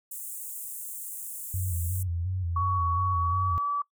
pink high-pass noise, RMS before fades -38 dBFS, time 0.11-2.03 s, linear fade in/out 5 ms, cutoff 7700 Hz, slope 48 dB/octave
sine tone with vibrato, 89 Hz, F2, 33 cents sharp, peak -27 dBFS, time 1.54-3.58 s, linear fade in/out 0 ms, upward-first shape square, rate 2.8 Hz, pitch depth 75 cents each way
sine tone with pitch glide, 1121 to 1150.5 Hz, C#6 to D6, +19 to -36 cents, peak -25 dBFS, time 2.56-3.82 s, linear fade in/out 5 ms, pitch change +45 cents, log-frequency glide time 3.11-3.68 s
effects noise-tail reverb RT60 0.1 s tail -23 dB re dry

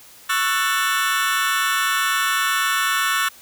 sawtooth chord, F# minor seventh, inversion second, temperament just, 1110 / 1332 / 1480 / 1776 Hz, C#6 / E6 / F#6 / A6, +2 / +18 / 0 / +16 cents, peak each -20 dBFS, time 0.29-3.29 s, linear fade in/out 10 ms, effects white hiss -46 dBFS RMS until 3.41 s

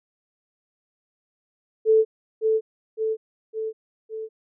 sine tone with echo, 440 Hz, A4, in tune, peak -13 dBFS, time 1.85-2.05 s, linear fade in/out 50 ms, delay 560 ms, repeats 4, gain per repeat -4 dB, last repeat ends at 4.29 s, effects none

